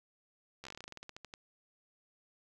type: slowing click train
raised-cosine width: 0.2 ms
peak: -29 dBFS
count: 18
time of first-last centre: 0.64-1.339 s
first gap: 13 ms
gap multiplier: 1.13
effects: none